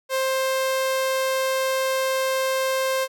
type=tone; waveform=sawtooth; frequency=527 Hz; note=C5; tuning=12 cents sharp; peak=-17 dBFS; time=0.09-3.08 s; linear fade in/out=50 ms; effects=none